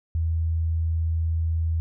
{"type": "tone", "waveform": "sine", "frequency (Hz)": 81.6, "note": "E2", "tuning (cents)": -17, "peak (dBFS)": -21, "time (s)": [0.15, 1.8], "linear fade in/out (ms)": 0, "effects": []}